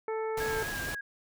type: harmonic tone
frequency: 440.9 Hz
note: A4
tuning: 4 cents sharp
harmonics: 1 / 2 / 3 / 4 / 5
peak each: -31 / -38 / -43 / -49 / -47 dBFS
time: 0.08-0.63 s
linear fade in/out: 2 ms
type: noise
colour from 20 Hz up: pink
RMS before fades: -38 dBFS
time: 0.37-0.95 s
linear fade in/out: 5 ms
type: tone with vibrato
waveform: sine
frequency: 1632 Hz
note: G#6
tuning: 31 cents flat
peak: -35 dBFS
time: 0.4-1.01 s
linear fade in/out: 5 ms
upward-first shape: triangle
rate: 4.2 Hz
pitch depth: 44 cents each way
effects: none